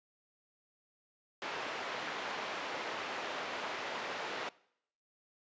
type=band-pass noise; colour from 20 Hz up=pink; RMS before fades=-40 dBFS; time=1.42-4.49 s; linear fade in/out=0 ms; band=490 to 3000 Hz; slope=12 dB/octave; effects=noise-tail reverb RT60 0.7 s tail -22 dB re dry + resampled to 16000 Hz